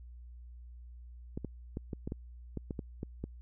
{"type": "clicks", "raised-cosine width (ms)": 3, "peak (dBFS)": -24, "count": 11, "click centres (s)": [1.375, 1.447, 1.771, 1.932, 2.075, 2.121, 2.573, 2.708, 2.792, 3.031, 3.24], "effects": ["added 60 Hz sine -47 dBFS peak until 3.41 s"]}